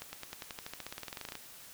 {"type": "accelerating click train", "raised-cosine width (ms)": 0.2, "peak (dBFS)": -23, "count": 22, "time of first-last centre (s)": [0.02, 1.353], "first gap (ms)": 110, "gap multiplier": 0.94, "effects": ["white hiss -52 dBFS RMS until 1.73 s"]}